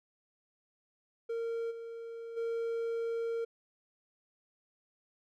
triangle tone with level steps, 460.8 Hz, A#4, 20 cents flat, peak -31 / -39 / -30 dBFS, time 1.29-3.45 s, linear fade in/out 10 ms, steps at 1.7 / 2.36 s, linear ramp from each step 20 ms, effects none

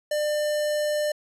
square tone with notch filter, 598 Hz, D5, 31 cents sharp, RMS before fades -25 dBFS, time 0.11-1.12 s, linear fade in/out 5 ms, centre 2400 Hz, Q 1.9, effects low-pass 12000 Hz 12 dB/octave

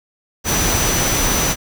sine tone in noise, 5960 Hz, F#8, 12 cents sharp, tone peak -21 dBFS, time 0.44-1.56 s, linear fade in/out 50 ms, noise pink, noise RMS -18 dBFS, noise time 0.44-1.56 s, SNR -6 dB, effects none

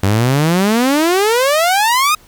sawtooth exponential sweep, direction up, 94 to 1270 Hz, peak -7 dBFS, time 0.03-2.15 s, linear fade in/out 5 ms, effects pink hiss -47 dBFS RMS until 2.27 s

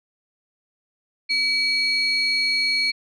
sine tone pair together, 2287 / 4317 Hz, D7 / C#8, -47 / -47 cents, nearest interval major seventh, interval 1100 cents, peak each -20 dBFS, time 1.29-2.92 s, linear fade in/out 20 ms, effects tanh soft clip ceiling -14 dBFS

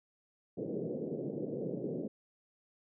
white band-pass noise, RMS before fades -38 dBFS, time 0.57-2.08 s, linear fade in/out 10 ms, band 130 to 520 Hz, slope 48 dB/octave, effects none

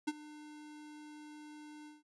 square tone with ADSR envelope, 300.9 Hz, D4, 42 cents sharp, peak -31 dBFS, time 0.07-2.03 s, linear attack 12 ms, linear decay 36 ms, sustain -19 dB, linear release 170 ms, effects resampled to 24000 Hz

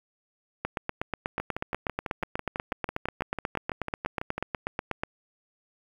two click trains, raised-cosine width 0.5 ms, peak -16 / -13 dBFS, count 19 / 37, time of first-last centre 1.4-4.38 / 0.65-5.035 s, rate 6.04 / 8.21 Hz, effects 8-bit

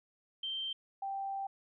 sine tone pair in turn, 3136 / 784 Hz, G7 / G5, 0 / 0 cents, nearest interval 2 octaves, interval 2400 cents, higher first, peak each -35 / -35 dBFS, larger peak neither, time 0.43-0.73 / 1.02-1.47 s, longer second, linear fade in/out 5 ms, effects none

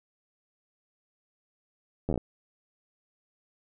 slowing click train, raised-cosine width 2 ms, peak -16 dBFS, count 7, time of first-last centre 2.09-2.177 s, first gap 11 ms, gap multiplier 1.11, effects none

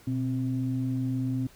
sine tone pair together, 123.46 / 261.6 Hz, B2 / C4, 0 / 0 cents, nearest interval octave + minor second, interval 1300 cents, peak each -28 dBFS, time 0.07-1.47 s, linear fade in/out 5 ms, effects tanh soft clip ceiling -19 dBFS + pink hiss -56 dBFS RMS until 1.55 s

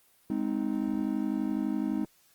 triangle chord, Ab major, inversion none, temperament just, 207.7 / 259.6 / 311.5 Hz, Ab3 / C4 / Eb4, 0 / -13 / +2 cents, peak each -30 dBFS, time 0.3-2.05 s, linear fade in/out 2 ms, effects white hiss -64 dBFS RMS until 2.34 s + Opus 24 kbps

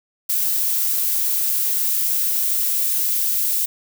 violet noise with high-pass filter sweep, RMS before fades -20 dBFS, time 0.29-3.66 s, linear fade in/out 10 ms, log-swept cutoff 380 to 2000 Hz, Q 0.79, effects none

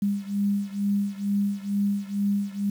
sine beating tone pair, 200.7 / 202.9 Hz, G3 / G#3, +41 / -40 cents, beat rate 2.2 Hz, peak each -25 / -27 dBFS, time 0.02-2.7 s, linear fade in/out 5 ms, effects 8-bit

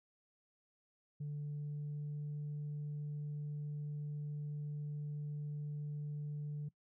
sine tone with pitch glide, 146.83 to 147.68 Hz, D3 to D3, 0 to +10 cents, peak -37 dBFS, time 1.2-6.69 s, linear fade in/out 10 ms, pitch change +10 cents, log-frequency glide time 1.44-2.32 s, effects noise-tail reverb RT60 0.1 s tail -21 dB re dry + tanh soft clip ceiling -37 dBFS

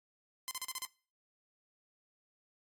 5% pulse tone bursts, 1033 Hz, C6, 22 cents flat, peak -25 dBFS, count 6, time 0.48-0.851 s, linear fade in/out 0 ms, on 31 ms, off 37 ms, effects noise-tail reverb RT60 0.4 s tail -22 dB re dry + AAC 64 kbps

